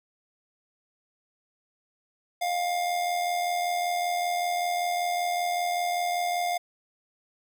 square tone with amplitude modulation, 706 Hz, F5, 19 cents sharp, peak -24 dBFS, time 2.41-6.58 s, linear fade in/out 10 ms, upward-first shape sine, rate 85.2 Hz, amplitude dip 45%, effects none

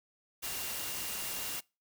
sine tone in noise, 2794 Hz, F7, in tune, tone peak -48 dBFS, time 0.42-1.61 s, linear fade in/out 20 ms, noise white, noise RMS -38 dBFS, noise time 0.42-1.61 s, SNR -13 dB, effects noise-tail reverb RT60 0.3 s tail -26 dB re dry

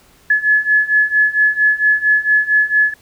sine beating tone pair, 1707 / 1711.4 Hz, G#6 / A6, +47 / -48 cents, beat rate 4.4 Hz, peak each -15 / -13 dBFS, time 0.3-2.94 s, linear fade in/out 5 ms, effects pink hiss -50 dBFS RMS until 3.01 s

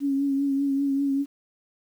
sine tone with vibrato, 277.2 Hz, C#4, in tune, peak -21 dBFS, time 0-1.26 s, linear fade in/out 50 ms, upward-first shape triangle, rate 5.1 Hz, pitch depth 38 cents each way, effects 9-bit

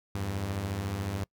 sawtooth beating tone pair, 85.3 / 99.3 Hz, F2 / G2, -40 / +23 cents, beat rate 14 Hz, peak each -34 / -28 dBFS, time 0.15-1.24 s, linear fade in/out 0 ms, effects noise-tail reverb RT60 0.1 s tail -25 dB re dry

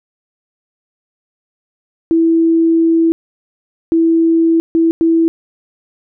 sine tone bursts at uneven times, 329.1 Hz, E4, 3 cents flat, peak -8 dBFS, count 4, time 2.11-3.12 / 3.92-4.6 / 4.75-4.91 / 5.01-5.28 s, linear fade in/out 0 ms, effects none

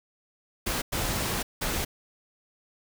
pink noise bursts at uneven times, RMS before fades -29 dBFS, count 3, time 0.66-0.82 / 0.92-1.43 / 1.61-1.85 s, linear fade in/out 10 ms, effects none

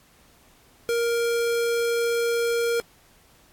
square tone, 468.4 Hz, A#4, 8 cents sharp, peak -22 dBFS, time 0.89-2.8 s, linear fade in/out 0 ms, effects pink hiss -57 dBFS RMS until 3.52 s + AAC 64 kbps

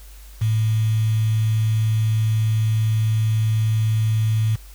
sine tone with quantisation, 110 Hz, A2, in tune, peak -16 dBFS, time 0.41-4.56 s, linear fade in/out 10 ms, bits 6, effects added 50 Hz sine -39 dBFS peak until 4.74 s + white hiss -49 dBFS RMS until 4.74 s

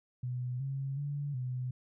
sine tone with pitch steps, 124.8 / 136.1 / 143.7 / 126.5 Hz, B2 / C#3 / D3 / B2, +19 / -31 / -37 / +42 cents, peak -33 dBFS, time 0.23-1.71 s, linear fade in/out 5 ms, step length 370 ms, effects none

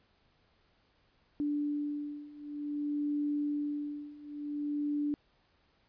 sine beating tone pair, 292.5 / 293.04 Hz, D4 / D4, -7 / -4 cents, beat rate 0.54 Hz, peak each -36 / -34 dBFS, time 1.4-5.14 s, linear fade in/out 0 ms, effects pink hiss -70 dBFS RMS until 5.88 s + resampled to 11025 Hz

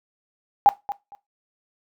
sine tone with echo, 810 Hz, G#5, 43 cents flat, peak -9 dBFS, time 0.66-0.69 s, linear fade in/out 0 ms, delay 230 ms, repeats 2, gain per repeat -15 dB, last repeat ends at 1.15 s, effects noise-tail reverb RT60 0.2 s tail -17 dB re dry

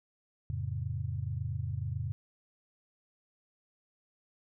sine chord, F augmented, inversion none, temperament just, 87.31 / 109.13 / 136.42 Hz, F2 / A2 / C#3, 0 / -14 / -27 cents, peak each -37 / -36 / -37 dBFS, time 0.5-2.12 s, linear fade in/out 0 ms, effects none

